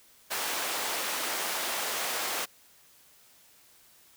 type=high-pass noise; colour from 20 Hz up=pink; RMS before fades=-32 dBFS; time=0.3-2.46 s; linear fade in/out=20 ms; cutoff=580 Hz; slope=12 dB/octave; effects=white hiss -59 dBFS RMS until 4.16 s